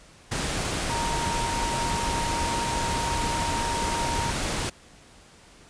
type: tone in noise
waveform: sine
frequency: 932.3 Hz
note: A#5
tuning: in tune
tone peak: -28 dBFS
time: 0.89-4.31 s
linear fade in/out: 10 ms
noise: pink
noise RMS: -28 dBFS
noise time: 0.31-4.7 s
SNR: -3 dB
effects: pink hiss -52 dBFS RMS until 5.69 s + resampled to 22050 Hz

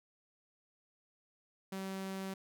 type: tone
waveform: sawtooth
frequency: 191.9 Hz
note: G3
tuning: 37 cents flat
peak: -35 dBFS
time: 1.72-2.34 s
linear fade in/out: 5 ms
effects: none

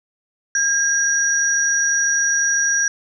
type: tone pair together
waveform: sine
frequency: 1618 / 5776 Hz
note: G#6 / F#8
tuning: -46 / -43 cents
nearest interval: octave + minor seventh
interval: 2203 cents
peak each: -18 dBFS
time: 0.55-2.88 s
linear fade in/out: 2 ms
effects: none

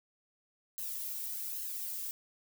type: noise with flanger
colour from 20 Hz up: violet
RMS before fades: -39 dBFS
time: 0.78-2.11 s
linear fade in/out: 0 ms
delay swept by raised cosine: 0.84 to 2.04 ms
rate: 1.2 Hz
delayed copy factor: -0.55
effects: none

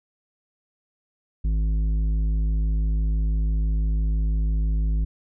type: tone with tanh clipping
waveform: sine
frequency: 53 Hz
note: G#1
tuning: 36 cents sharp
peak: -21 dBFS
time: 1.44-5.05 s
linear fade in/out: 10 ms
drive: 9 dB
effects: none

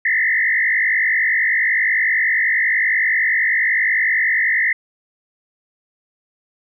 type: tone with frequency modulation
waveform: sine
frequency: 1929 Hz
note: B6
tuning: 41 cents flat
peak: -14 dBFS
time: 0.05-4.73 s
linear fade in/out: 5 ms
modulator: 50.5 Hz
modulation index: 3.2
effects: none

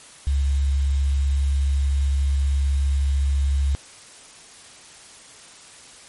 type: tone with quantisation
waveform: sine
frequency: 69.3 Hz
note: C#2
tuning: in tune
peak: -17 dBFS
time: 0.27-3.75 s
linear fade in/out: 0 ms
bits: 7
effects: white hiss -45 dBFS RMS until 6.08 s + MP3 48 kbps

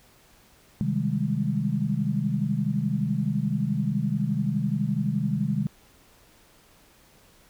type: chord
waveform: sine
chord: Ab major seventh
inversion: first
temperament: equal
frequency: 130.81 / 155.56 / 196 / 207.7 Hz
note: C3 / Eb3 / G3 / Ab3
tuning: 0 / 0 / 0 / 0 cents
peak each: -29 / -28 / -29 / -28 dBFS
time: 0.81-5.67 s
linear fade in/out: 0 ms
effects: pink hiss -57 dBFS RMS until 7.49 s

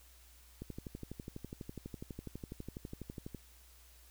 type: click train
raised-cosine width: 3 ms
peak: -30 dBFS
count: 34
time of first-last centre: 0.62-3.347 s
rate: 12.1 Hz
effects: added 60 Hz sine -60 dBFS peak until 4.1 s + white hiss -63 dBFS RMS until 4.1 s

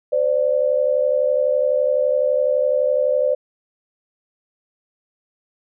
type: tone pair together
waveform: sine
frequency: 515.4 / 587.3 Hz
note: C5 / D5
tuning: -26 / 0 cents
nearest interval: major second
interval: 226 cents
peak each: -18 dBFS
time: 0.12-3.35 s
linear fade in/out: 10 ms
effects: none

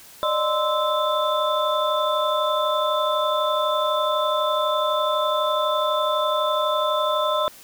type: tone cluster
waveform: sine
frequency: 580 / 612 / 1036 / 1312 / 3534 Hz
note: D5 / D#5 / C6 / E6 / A7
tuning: -22 / -29 / -17 / -9 / +7 cents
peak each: -31 / -23 / -24 / -26 / -29 dBFS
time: 0.23-7.48 s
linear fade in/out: 0 ms
effects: white hiss -46 dBFS RMS until 7.63 s

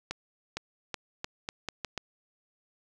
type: accelerating click train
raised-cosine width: 0.2 ms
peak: -16 dBFS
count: 8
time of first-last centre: 0.11-1.977 s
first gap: 460 ms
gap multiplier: 0.81
effects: none

